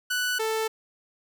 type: tone pair in turn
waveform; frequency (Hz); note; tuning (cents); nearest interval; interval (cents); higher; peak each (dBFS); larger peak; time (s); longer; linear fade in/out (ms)
sawtooth; 1485 / 441.5; F#6 / A4; +6 / +6; octave + major sixth; 2100; first; -21; neither; 0.1-0.39 / 0.39-0.68; neither; 10
effects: none